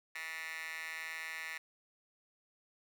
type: tone with high-pass filter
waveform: 10% pulse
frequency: 161 Hz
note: E3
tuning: 41 cents flat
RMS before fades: -43 dBFS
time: 0.15-1.58 s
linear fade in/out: 5 ms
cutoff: 1800 Hz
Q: 9.2
effects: none